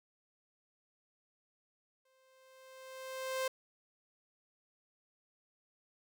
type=tone with exponential growth; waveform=sawtooth; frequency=523.3 Hz; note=C5; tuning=in tune; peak=-28 dBFS; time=2.05-3.48 s; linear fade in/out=5 ms; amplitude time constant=310 ms; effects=none